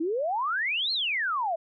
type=exponential two-way sweep; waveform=sine; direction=up then down; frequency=305.7 to 4341 to 629 Hz; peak=-25 dBFS; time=0-1.56 s; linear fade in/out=10 ms; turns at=0.92 s; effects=none